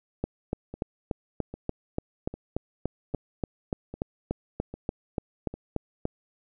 two click trains, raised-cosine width 2 ms, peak -24 / -14 dBFS, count 7 / 21, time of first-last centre 0.74-5.54 / 0.24-6.054 s, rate 1.25 / 3.44 Hz, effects none

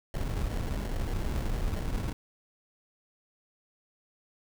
brown noise with sample-and-hold, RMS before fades -31 dBFS, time 0.14-2.13 s, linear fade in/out 2 ms, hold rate 1225 Hz, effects none

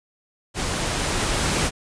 pink noise with level ramp, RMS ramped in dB -26 to -21 dBFS, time 0.54-1.71 s, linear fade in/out 50 ms, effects resampled to 22050 Hz

